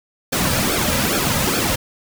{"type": "noise with flanger", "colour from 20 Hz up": "pink", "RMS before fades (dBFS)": -19, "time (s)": [0.32, 1.76], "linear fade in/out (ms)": 10, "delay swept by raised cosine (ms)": [1, 2.8], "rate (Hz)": 2.4, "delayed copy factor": -0.7, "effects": []}